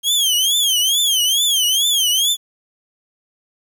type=tone with vibrato; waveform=sawtooth; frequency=3204 Hz; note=G7; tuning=37 cents sharp; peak=-11 dBFS; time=0.03-2.37 s; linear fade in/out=50 ms; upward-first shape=triangle; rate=2.3 Hz; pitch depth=190 cents each way; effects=8-bit